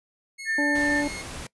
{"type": "tone with pitch glide", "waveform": "sawtooth", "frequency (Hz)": [2175, 2155], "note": ["C#7", "C#7"], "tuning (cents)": [-33, -49], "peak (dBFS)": -32, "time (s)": [0.38, 1.23], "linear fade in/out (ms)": 20, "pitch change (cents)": -16, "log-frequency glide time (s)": [0.49, 1.01]}
{"type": "tone", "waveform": "sine", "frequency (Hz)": 1789, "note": "A6", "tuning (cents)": 28, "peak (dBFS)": -23, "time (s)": [0.45, 1.04], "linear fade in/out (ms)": 50}
{"type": "harmonic tone", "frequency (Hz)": 290, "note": "D4", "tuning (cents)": -22, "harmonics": [1, 2, 3], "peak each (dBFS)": [-24, -30, -34], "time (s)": [0.58, 1.08], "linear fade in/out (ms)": 5}
{"type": "noise", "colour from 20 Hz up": "pink", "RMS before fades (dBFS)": -37, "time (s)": [0.75, 1.47], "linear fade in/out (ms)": 5}
{"effects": ["noise-tail reverb RT60 0.1 s tail -22 dB re dry", "resampled to 24000 Hz"]}